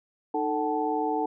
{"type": "tone cluster", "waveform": "sine", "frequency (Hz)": [307.3, 441, 752, 871], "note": ["D#4", "A4", "F#5", "A5"], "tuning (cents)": [-21, 4, 28, -18], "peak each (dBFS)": -30, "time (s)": [0.34, 1.26], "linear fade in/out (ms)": 5, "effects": []}